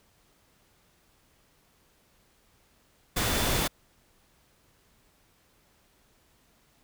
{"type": "tone in noise", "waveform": "sine", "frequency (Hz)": 3500, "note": "A7", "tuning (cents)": -10, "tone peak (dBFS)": -38, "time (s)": [3.16, 3.68], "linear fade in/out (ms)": 10, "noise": "pink", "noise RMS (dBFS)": -27, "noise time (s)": [3.16, 3.68], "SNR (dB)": -14, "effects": ["pink hiss -65 dBFS RMS until 6.83 s"]}